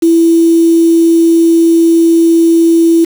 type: tone with quantisation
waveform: sine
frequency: 332.1 Hz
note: E4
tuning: 13 cents sharp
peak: -4 dBFS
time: 0.02-3.05 s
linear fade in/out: 10 ms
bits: 4
effects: none